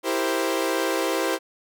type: chord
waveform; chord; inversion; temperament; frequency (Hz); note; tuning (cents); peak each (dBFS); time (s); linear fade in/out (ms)
sawtooth; C dominant seventh; first; equal; 329.6 / 392 / 466.2 / 523.3; E4 / G4 / Bb4 / C5; 0 / 0 / 0 / 0; -23 / -24 / -27 / -23; 0.03-1.39; 50
effects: none